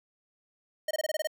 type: tone bursts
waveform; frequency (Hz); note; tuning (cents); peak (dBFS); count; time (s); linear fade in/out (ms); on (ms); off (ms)
square; 620; D#5; -6; -28; 8; 0.88-1.273; 5; 29; 23
effects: none